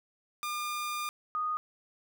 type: tone pair in turn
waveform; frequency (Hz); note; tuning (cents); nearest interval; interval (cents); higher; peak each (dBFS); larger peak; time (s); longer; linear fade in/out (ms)
sawtooth / sine; 1206 / 1237; D6 / D#6; +46 / -10; unison; 44; second; -29 / -29; neither; 0.43-1.09 / 1.35-1.57; first; 0
effects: none